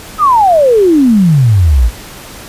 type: exponential sweep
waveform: sine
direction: down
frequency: 1302 to 52.2 Hz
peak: -4 dBFS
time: 0.18-1.91 s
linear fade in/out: 50 ms
effects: pink hiss -30 dBFS RMS until 2.48 s + resampled to 32000 Hz